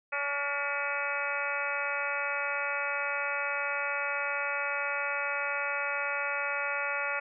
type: harmonic tone with a mistuned harmonic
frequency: 284.3 Hz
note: C#4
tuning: 44 cents sharp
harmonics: 2 / 3 / 4 / 5 / 6 / 7 / 8 / 9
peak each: -38 / -40 / -39 / -34 / -40 / -39 / -37 / -37 dBFS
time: 0.12-7.2 s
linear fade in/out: 10 ms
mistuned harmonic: 6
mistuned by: +74 cents
effects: none